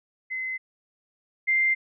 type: tone pair in turn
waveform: sine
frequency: 2049 / 2093 Hz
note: C7 / C7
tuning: -37 / 0 cents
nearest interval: unison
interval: 37 cents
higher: second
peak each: -28 / -19 dBFS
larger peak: second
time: 0.3-0.58 / 1.47-1.75 s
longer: neither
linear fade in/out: 20 ms
effects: none